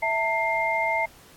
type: tone cluster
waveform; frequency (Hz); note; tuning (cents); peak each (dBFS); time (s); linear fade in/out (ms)
sine; 659 / 900 / 2109; E5 / A5 / C7; -1 / +39 / +13; -28 / -26 / -25; 0.02-1.06; 10
effects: pink hiss -52 dBFS RMS until 1.36 s + AAC 64 kbps